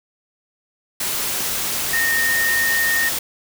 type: tone in noise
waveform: sine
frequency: 1842 Hz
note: A#6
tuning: 21 cents flat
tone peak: -17 dBFS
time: 1.93-3.09 s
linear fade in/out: 5 ms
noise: white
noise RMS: -23 dBFS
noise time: 1-3.19 s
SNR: +3 dB
effects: none